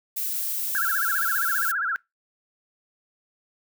violet noise, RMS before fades -28 dBFS, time 0.16-1.72 s, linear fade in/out 10 ms
sine tone with vibrato, 1491 Hz, F#6, 13 cents sharp, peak -23 dBFS, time 0.75-1.96 s, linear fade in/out 0 ms, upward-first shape sine, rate 15 Hz, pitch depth 200 cents each way
effects noise-tail reverb RT60 0.2 s tail -24 dB re dry

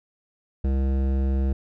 triangle tone with hard clipping, 66.9 Hz, C2, 39 cents sharp, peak -22 dBFS, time 0.64-1.53 s, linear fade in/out 5 ms, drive 18 dB, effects none

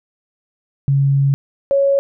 sine tone pair in turn, 138.59 / 554.4 Hz, C#3 / C#5, 0 / 0 cents, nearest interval 2 octaves, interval 2400 cents, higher second, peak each -11 dBFS, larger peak neither, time 0.88-1.34 / 1.71-1.99 s, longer first, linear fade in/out 0 ms, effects none

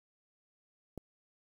click, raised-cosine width 2 ms, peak -28 dBFS, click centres 0.977 s, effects 9-bit

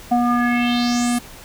square tone with low-pass filter sweep, 241.3 Hz, B3, 40 cents flat, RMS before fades -18 dBFS, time 0.11-1.19 s, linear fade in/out 10 ms, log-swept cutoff 730 to 11000 Hz, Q 4.3, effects pink hiss -40 dBFS RMS until 1.44 s

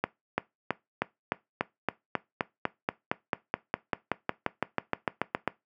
accelerating click train, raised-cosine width 0.5 ms, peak -10 dBFS, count 26, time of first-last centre 0.04-5.477 s, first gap 340 ms, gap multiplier 0.96, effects noise-tail reverb RT60 0.2 s tail -20 dB re dry + high-pass 150 Hz 12 dB/octave

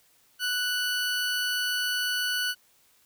20% pulse tone, 1482 Hz, F#6, 2 cents sharp, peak -21 dBFS, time 0.39-2.55 s, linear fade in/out 50 ms, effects white hiss -63 dBFS RMS until 3.05 s

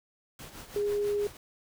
pink noise with tremolo, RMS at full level -43 dBFS, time 0.39-1.37 s, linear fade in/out 2 ms, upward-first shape triangle, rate 6.1 Hz, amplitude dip 70%
sine tone, 411.1 Hz, G#4, 18 cents flat, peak -26 dBFS, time 0.76-1.27 s, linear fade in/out 2 ms
effects none

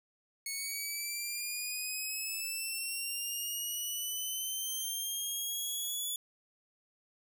10% pulse linear sweep, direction up, 2197 to 3441 Hz, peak -27 dBFS, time 0.46-6.16 s, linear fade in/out 2 ms, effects none

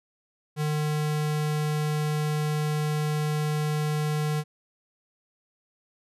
square tone, 151.3 Hz, D#3, 48 cents flat, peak -25 dBFS, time 0.56-4.44 s, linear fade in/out 50 ms, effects resampled to 32000 Hz

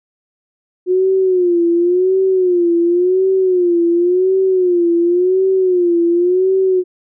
sine tone with vibrato, 360 Hz, F#4, 47 cents flat, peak -10 dBFS, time 0.86-6.84 s, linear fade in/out 50 ms, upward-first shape sine, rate 0.92 Hz, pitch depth 100 cents each way, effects none

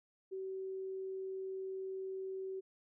sine tone, 381.1 Hz, G4, 49 cents flat, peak -39 dBFS, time 0.31-2.61 s, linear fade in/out 20 ms, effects none

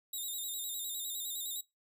5% pulse tone with vibrato, 3735 Hz, A#7, 3 cents sharp, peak -30 dBFS, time 0.13-1.61 s, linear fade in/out 5 ms, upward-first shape square, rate 9.8 Hz, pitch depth 53 cents each way, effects noise-tail reverb RT60 0.2 s tail -20 dB re dry

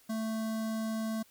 square tone with notch filter, 221.2 Hz, A3, 9 cents sharp, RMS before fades -34 dBFS, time 0.09-1.23 s, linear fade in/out 10 ms, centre 2500 Hz, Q 1.3, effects white hiss -63 dBFS RMS until 1.3 s

